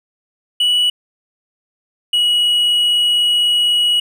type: tone pair in turn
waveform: triangle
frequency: 2943 / 2914 Hz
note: F#7 / F#7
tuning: -10 / -27 cents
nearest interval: unison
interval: 17 cents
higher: first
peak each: -10 dBFS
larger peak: neither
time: 0.6-0.9 / 2.13-4 s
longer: second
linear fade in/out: 5 ms
effects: none